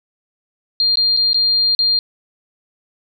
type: tone with dropouts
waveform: sine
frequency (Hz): 4200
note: C8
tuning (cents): +6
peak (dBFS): -12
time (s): 0.8-1.99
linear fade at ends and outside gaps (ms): 1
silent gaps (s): 0.956-0.972 / 1.166-1.172 / 1.332-1.344 / 1.75-1.79
effects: none